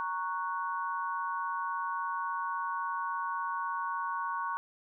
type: chord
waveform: sine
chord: F# major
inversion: first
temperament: equal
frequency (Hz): 932.3 / 1108.7 / 1480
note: A#5 / C#6 / F#6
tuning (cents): 0 / 0 / 0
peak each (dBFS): -36 / -34 / -39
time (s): 0-4.57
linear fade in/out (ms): 0
effects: none